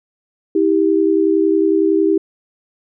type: tone pair together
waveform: sine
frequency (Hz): 322.9 / 393.8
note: E4 / G4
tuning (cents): -36 / +8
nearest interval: minor third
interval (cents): 344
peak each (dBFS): -14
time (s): 0.55-2.18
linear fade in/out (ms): 5
effects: none